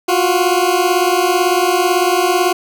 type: beating tone pair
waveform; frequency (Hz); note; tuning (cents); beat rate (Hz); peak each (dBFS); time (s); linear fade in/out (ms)
20% pulse; 350.2 / 368.2; F4 / F#4; +5 / -8; 18; -10; 0.08-2.53; 10
effects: none